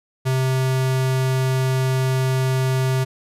square tone, 130.81 Hz, C3, in tune, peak -18 dBFS, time 0.25-3.05 s, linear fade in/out 20 ms, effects resampled to 32000 Hz

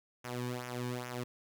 sawtooth tone with flanger, 123.47 Hz, B2, in tune, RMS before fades -39 dBFS, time 0.24-1.24 s, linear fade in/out 10 ms, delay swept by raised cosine 0.23 to 1.53 ms, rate 2.4 Hz, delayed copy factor -0.75, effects 10-bit

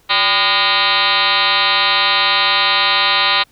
sine tone with frequency modulation, 2503 Hz, D#7, 10 cents sharp, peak -11 dBFS, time 0.09-3.44 s, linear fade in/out 20 ms, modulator 214 Hz, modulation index 7.8, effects pink hiss -54 dBFS RMS until 3.51 s

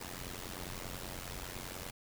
pink noise with amplitude modulation, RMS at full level -40 dBFS, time 0-1.91 s, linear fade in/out 10 ms, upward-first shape sine, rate 90.2 Hz, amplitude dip 85%, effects none

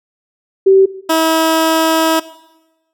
sine / 15% pulse tone pair in turn, 385.5 / 322.4 Hz, G4 / E4, -29 / -38 cents, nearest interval minor third, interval 309 cents, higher first, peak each -4 dBFS, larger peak neither, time 0.66-0.86 / 1.09-2.2 s, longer second, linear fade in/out 10 ms, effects noise-tail reverb RT60 1.0 s tail -18 dB re dry

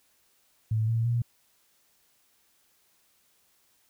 sine tone with pitch steps, 110 / 114.27 / 118.72 Hz, A2 / A#2 / A#2, 0 / -34 / +32 cents, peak -23 dBFS, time 0.71-1.22 s, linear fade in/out 5 ms, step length 170 ms, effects white hiss -67 dBFS RMS until 3.89 s

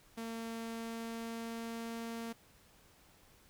sawtooth tone with pitch glide, 227.9 to 229.8 Hz, A#3 to A#3, -39 to -25 cents, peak -36 dBFS, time 0.17-2.33 s, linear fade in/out 10 ms, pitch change +14 cents, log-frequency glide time 0.52-1.96 s, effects pink hiss -64 dBFS RMS until 3.49 s

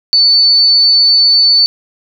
sine tone, 4496 Hz, C#8, 24 cents sharp, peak -5 dBFS, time 0.13-1.66 s, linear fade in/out 0 ms, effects none

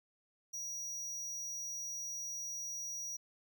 square tone, 5780 Hz, F#8, 41 cents flat, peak -40 dBFS, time 0.53-3.17 s, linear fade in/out 10 ms, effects none

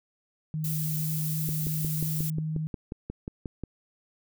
sine tone with pitch glide, 155.56 to 156.55 Hz, D#3 to D#3, 0 to +11 cents, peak -28 dBFS, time 0.54-2.67 s, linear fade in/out 0 ms, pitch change +11 cents, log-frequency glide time 1.82-2.29 s
violet noise, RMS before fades -34 dBFS, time 0.64-2.3 s, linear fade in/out 2 ms
click train, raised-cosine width 3 ms, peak -21 dBFS, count 13, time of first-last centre 1.49-3.637 s, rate 5.59 Hz
effects none

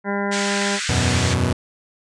harmonic tone, 200.7 Hz, G3, 41 cents sharp, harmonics 1 / 2 / 3 / 4 / 5 / 7 / 8 / 9 / 10, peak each -24 / -27 / -29 / -30 / -31 / -32 / -33 / -34 / -34 dBFS, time 0.04-0.8 s, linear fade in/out 50 ms
pink band-pass noise, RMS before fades -26 dBFS, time 0.31-1.35 s, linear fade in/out 20 ms, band 1400 to 8500 Hz, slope 48 dB/octave
sawtooth chord, E suspended second, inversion none, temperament equal with one note detuned, 81.46 / 92.5 / 123.47 Hz, E2 / F#2 / B2, -20 / 0 / 0 cents, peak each -20 / -17 / -17 dBFS, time 0.89-1.53 s, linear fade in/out 5 ms
effects resampled to 24000 Hz

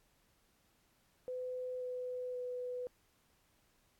sine tone with pitch steps, 505 / 500.9 / 496.9 Hz, B4 / B4 / B4, +39 / +24 / +11 cents, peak -38 dBFS, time 1.28-2.87 s, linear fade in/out 0 ms, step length 530 ms, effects pink hiss -73 dBFS RMS until 3.99 s + AAC 64 kbps

